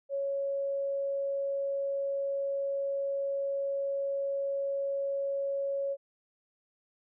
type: tone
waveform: sine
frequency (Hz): 554.4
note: C#5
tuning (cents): 0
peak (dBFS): -29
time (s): 0.09-5.97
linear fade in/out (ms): 50
effects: none